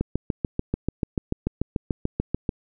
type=click train; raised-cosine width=3 ms; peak=-10 dBFS; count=18; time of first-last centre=0.01-2.492 s; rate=6.85 Hz; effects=none